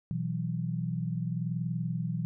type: chord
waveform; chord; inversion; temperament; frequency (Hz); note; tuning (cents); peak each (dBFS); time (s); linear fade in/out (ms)
sine; B suspended fourth; none; just; 123.47 / 164.63 / 185.21; B2 / E3 / F#3; 0 / -2 / +2; -34 / -32 / -37; 0.11-2.25; 0
effects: none